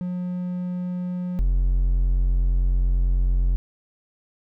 triangle tone pair in turn, 179.6 / 44.51 Hz, F3 / F1, +49 / +34 cents, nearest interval 2 octaves, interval 2415 cents, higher first, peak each -23 / -15 dBFS, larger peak second, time 0.01-1.39 / 1.39-3.56 s, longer second, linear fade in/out 0 ms, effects none

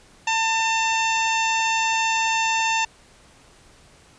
harmonic tone with a mistuned harmonic, 897 Hz, A5, 33 cents sharp, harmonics 1 / 2 / 3 / 4 / 5 / 6 / 7 / 8, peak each -22 / -28 / -24 / -31 / -37 / -36 / -34 / -34 dBFS, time 0.27-2.85 s, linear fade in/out 5 ms, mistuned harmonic 6, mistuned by -25 cents, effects pink hiss -52 dBFS RMS until 4.18 s + resampled to 22050 Hz

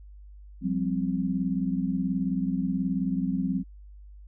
sine chord, F suspended second, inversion none, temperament equal with one note detuned, 177.36 / 196 / 261.6 Hz, F3 / G3 / C4, +27 / 0 / 0 cents, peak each -29 dBFS, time 0.61-3.64 s, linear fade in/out 50 ms, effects added 50 Hz sine -44 dBFS peak until 4.27 s

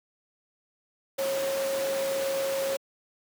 sine tone in noise, 544 Hz, C#5, 33 cents flat, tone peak -26 dBFS, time 1.18-2.77 s, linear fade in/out 10 ms, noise pink, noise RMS -34 dBFS, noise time 1.18-2.77 s, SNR +5 dB, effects high-pass 300 Hz 12 dB/octave

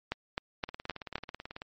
two click trains, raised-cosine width 0.3 ms, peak -24 / -15 dBFS, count 18 / 5, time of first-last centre 0.69-1.619 / 0.12-1.156 s, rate 18.3 / 3.86 Hz, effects MP3 32 kbps

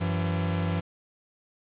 45% pulse tone pair together, 94.85 / 169 Hz, F#2 / E3, +43 / +43 cents, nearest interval minor seventh, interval 1000 cents, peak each -28 dBFS, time 0-0.81 s, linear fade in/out 20 ms, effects resampled to 8000 Hz + 8-bit

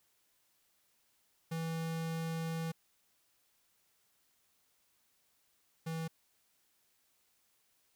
square tone pair in turn, 163.5 / 162.56 Hz, E3 / E3, -14 / -24 cents, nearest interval unison, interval 10 cents, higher first, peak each -36 / -37 dBFS, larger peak first, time 1.51-2.72 / 5.86-6.08 s, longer first, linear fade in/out 10 ms, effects white hiss -74 dBFS RMS until 7.95 s

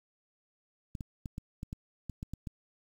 clicks, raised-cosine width 5 ms, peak -26 dBFS, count 10, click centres 0.952 / 1.008 / 1.258 / 1.381 / 1.631 / 1.729 / 2.097 / 2.229 / 2.336 / 2.472 s, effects 9-bit

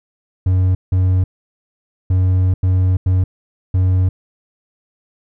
triangle tone bursts at uneven times, 92.5 Hz, F#2, in tune, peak -9 dBFS, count 6, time 0.46-0.75 / 0.92-1.24 / 2.1-2.54 / 2.63-2.97 / 3.06-3.24 / 3.74-4.09 s, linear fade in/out 5 ms, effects none

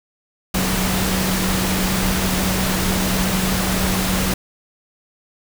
sine tone in noise, 187.3 Hz, F#3, 21 cents sharp, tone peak -21 dBFS, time 0.54-4.34 s, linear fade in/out 5 ms, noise pink, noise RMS -21 dBFS, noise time 0.54-4.34 s, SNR -3 dB, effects none

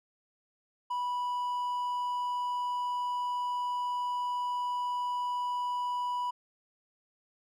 triangle tone, 983 Hz, B5, 8 cents flat, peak -28 dBFS, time 0.9-6.31 s, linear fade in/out 10 ms, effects none

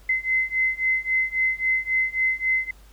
sine beating tone pair, 2053 / 2056.7 Hz, C7 / C7, -33 / -30 cents, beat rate 3.7 Hz, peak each -24 / -23 dBFS, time 0.09-2.71 s, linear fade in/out 5 ms, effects added 50 Hz sine -47 dBFS peak until 2.92 s + pink hiss -56 dBFS RMS until 2.92 s

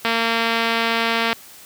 click train, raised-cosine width 0.3 ms, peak -4 dBFS, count 294, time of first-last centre 0.05-1.329 s, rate 229 Hz, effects white hiss -43 dBFS RMS until 1.65 s + high-pass 80 Hz 12 dB/octave

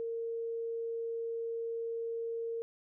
sine tone, 459.8 Hz, A#4, 24 cents flat, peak -34 dBFS, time 0-2.62 s, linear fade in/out 0 ms, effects none

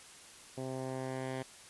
10% pulse tone with low-pass filter sweep, 130.81 Hz, C3, in tune, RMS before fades -39 dBFS, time 0.57-1.43 s, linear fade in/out 10 ms, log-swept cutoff 630 to 3200 Hz, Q 0.81, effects white hiss -54 dBFS RMS until 1.69 s + resampled to 24000 Hz

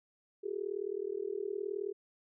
sine tone with amplitude modulation, 402.4 Hz, G4, 45 cents sharp, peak -30 dBFS, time 0.43-1.93 s, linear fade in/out 20 ms, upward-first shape sine, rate 39.1 Hz, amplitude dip 100%, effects none

